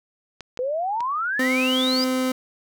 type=clicks; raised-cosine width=0.2 ms; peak=-19 dBFS; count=3; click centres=0.407 / 0.574 / 1.006 s
type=exponential sweep; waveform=sine; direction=up; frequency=484.6 to 5000 Hz; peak=-22 dBFS; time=0.59-2.04 s; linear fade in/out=0 ms
type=tone; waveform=30% pulse; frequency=257.6 Hz; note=C4; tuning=27 cents flat; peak=-18 dBFS; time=1.39-2.32 s; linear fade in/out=5 ms
effects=none